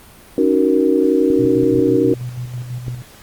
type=chord; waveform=sine; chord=D# minor seventh; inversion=third; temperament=just; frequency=280 / 311.1 / 373.4 / 466.7 Hz; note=C#4 / D#4 / F#4 / A#4; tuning=+18 / 0 / +16 / +2 cents; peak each=-17 dBFS; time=0.38-2.14 s; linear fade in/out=2 ms
type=clicks; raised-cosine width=3 ms; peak=-16 dBFS; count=6; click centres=1.303 / 1.451 / 1.633 / 1.751 / 1.789 / 2.882 s
type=tone with tremolo; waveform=sine; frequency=123.47 Hz; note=B2; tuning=in tune; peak=-22 dBFS; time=1.39-3.02 s; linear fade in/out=0 ms; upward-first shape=square; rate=6.1 Hz; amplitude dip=50%
effects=pink hiss -43 dBFS RMS until 3.22 s + Opus 32 kbps